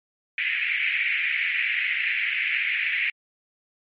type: band-pass noise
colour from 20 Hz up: white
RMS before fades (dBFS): -25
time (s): 0.38-3.1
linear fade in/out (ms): 2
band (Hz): 1900 to 2500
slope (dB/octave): 48
effects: MP3 32 kbps